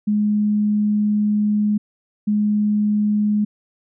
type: tone pair in turn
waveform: sine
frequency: 209.3 / 209.3 Hz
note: G#3 / G#3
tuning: +14 / +14 cents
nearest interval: unison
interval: 0 cents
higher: neither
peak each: -15 dBFS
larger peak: neither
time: 0.07-1.78 / 2.27-3.45 s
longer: first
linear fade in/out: 10 ms
effects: none